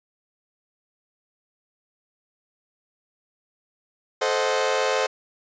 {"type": "chord", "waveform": "sawtooth", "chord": "A diminished seventh", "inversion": "none", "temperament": "equal with one note detuned", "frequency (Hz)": [436, 523.3, 622.3, 740], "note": ["A4", "C5", "Eb5", "Gb5"], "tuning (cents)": [-16, 0, 0, 0], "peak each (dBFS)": [-22, -20, -24, -26], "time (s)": [4.21, 5.07], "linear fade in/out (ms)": 10, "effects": ["resampled to 16000 Hz"]}